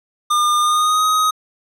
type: tone with pitch glide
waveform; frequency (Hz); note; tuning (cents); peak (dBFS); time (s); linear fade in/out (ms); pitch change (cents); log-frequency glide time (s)
square; 1208 to 1257.1; D6 to D#6; +48 to +17; -14; 0.3-1.31; 10; +69; 0.59-1.04
effects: low-pass 12000 Hz 12 dB/octave